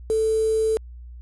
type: tone with quantisation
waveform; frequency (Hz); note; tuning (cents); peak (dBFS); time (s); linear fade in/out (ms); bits
sine; 440; A4; 0; -18; 0.1-0.77; 0; 6
effects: added 60 Hz sine -37 dBFS peak until 1.21 s + resampled to 24000 Hz